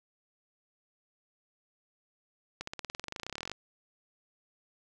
accelerating click train, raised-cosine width 0.2 ms, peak -20 dBFS, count 25, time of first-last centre 2.61-3.516 s, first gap 64 ms, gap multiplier 0.95, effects none

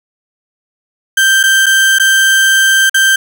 35% pulse tone with dropouts, 1568 Hz, G6, in tune, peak -5 dBFS, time 1.17-3.16 s, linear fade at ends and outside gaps 5 ms, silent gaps 1.431-1.436 / 1.66-1.664 / 1.986-1.997 / 2.896-2.943 s, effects none

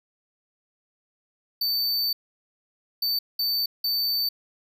square tone bursts at uneven times, 4559 Hz, C#8, 48 cents sharp, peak -23 dBFS, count 4, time 1.61-2.13 / 3.02-3.19 / 3.39-3.66 / 3.84-4.29 s, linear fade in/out 5 ms, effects none

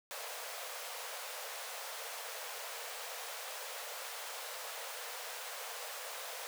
pink high-pass noise, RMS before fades -44 dBFS, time 0.11-6.47 s, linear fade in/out 0 ms, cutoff 460 Hz, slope 96 dB/octave, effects none

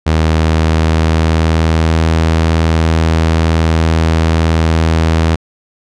sawtooth tone with pitch glide, 79.4 to 81.07 Hz, D#2 to E2, +36 to -28 cents, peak -5 dBFS, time 0.06-5.36 s, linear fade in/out 10 ms, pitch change +36 cents, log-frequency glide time 0.21-2.11 s, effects low-pass 6000 Hz 12 dB/octave

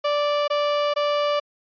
30% pulse tone bursts, 585 Hz, D5, 7 cents flat, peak -17 dBFS, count 3, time 0.04-1.4 s, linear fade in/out 10 ms, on 440 ms, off 20 ms, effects resampled to 11025 Hz

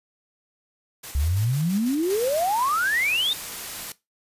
white noise with tremolo, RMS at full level -37 dBFS, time 1.03-2.43 s, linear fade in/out 10 ms, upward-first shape square, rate 6 Hz, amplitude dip 35%
sine exponential sweep, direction up, 65.4 to 3729 Hz, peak -20 dBFS, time 1.15-3.33 s, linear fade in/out 0 ms
white noise, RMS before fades -34 dBFS, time 2.1-3.92 s, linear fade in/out 2 ms
effects noise-tail reverb RT60 0.2 s tail -18 dB re dry + resampled to 32000 Hz

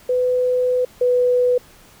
sine tone pair in turn, 501 / 495.2 Hz, B4 / B4, +25 / +5 cents, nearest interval unison, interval 20 cents, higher first, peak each -15 / -13 dBFS, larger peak second, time 0.09-0.85 / 1.01-1.58 s, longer first, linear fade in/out 5 ms, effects pink hiss -48 dBFS RMS until 2 s

